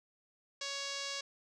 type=tone with low-pass filter; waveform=5% pulse; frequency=557 Hz; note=C#5; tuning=8 cents sharp; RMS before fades=-40 dBFS; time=0.61-1.21 s; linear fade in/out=5 ms; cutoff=5800 Hz; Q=1.7; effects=none